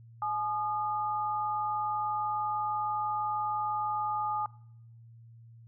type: tone pair together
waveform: sine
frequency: 848.2 / 1222 Hz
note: G#5 / D#6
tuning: +36 / -32 cents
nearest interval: tritone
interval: 632 cents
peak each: -31 / -33 dBFS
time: 0.22-4.46 s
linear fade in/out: 2 ms
effects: noise-tail reverb RT60 0.7 s tail -22 dB re dry + added 115 Hz sine -50 dBFS peak until 5.67 s